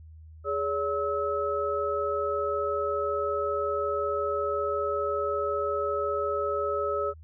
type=tone cluster; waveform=sine; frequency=414.4 / 569 / 1293 Hz; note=G#4 / C#5 / E6; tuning=-4 / +45 / -34 cents; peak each=-30 dBFS; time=0.44-7.14 s; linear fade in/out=50 ms; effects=added 79 Hz sine -45 dBFS peak until 7.23 s